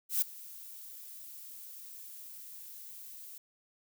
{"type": "noise with ADSR envelope", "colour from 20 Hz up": "violet", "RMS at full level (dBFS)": -27, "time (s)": [0.09, 3.38], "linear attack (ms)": 130, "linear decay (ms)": 5, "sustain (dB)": -21, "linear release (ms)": 3, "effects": []}